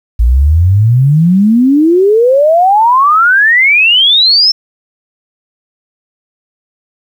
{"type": "exponential sweep", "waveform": "sine", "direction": "up", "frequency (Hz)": [55, 5390], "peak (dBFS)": -4, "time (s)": [0.19, 4.52], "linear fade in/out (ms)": 10, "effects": ["7-bit"]}